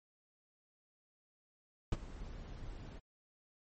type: noise with ADSR envelope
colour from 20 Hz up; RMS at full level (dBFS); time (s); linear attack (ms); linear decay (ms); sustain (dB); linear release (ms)
brown; -30; 1.92-3; 4; 33; -17; 23
effects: MP3 32 kbps